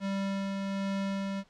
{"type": "tone with tremolo", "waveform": "square", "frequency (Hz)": 196, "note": "G3", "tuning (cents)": 0, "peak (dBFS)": -30, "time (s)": [0, 1.44], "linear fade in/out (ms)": 50, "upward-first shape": "sine", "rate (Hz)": 1.3, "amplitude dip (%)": 25, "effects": ["pink hiss -64 dBFS RMS until 1.49 s", "low-pass 5000 Hz 12 dB/octave"]}